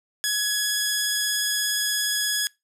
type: tone with vibrato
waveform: 10% pulse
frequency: 1680 Hz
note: G#6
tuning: 19 cents sharp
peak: -13 dBFS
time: 0.24-2.47 s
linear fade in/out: 0 ms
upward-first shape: sine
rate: 17 Hz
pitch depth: 8 cents each way
effects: noise-tail reverb RT60 0.2 s tail -22 dB re dry